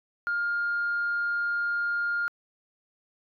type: tone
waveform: sine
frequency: 1410 Hz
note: F6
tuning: 16 cents sharp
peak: -24 dBFS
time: 0.27-2.28 s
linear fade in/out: 0 ms
effects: tanh soft clip ceiling -21 dBFS